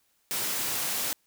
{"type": "high-pass noise", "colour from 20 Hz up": "white", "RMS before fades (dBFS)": -30, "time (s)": [0.31, 1.13], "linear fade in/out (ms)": 0, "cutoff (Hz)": 100, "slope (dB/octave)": 48, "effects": ["white hiss -70 dBFS RMS until 1.26 s"]}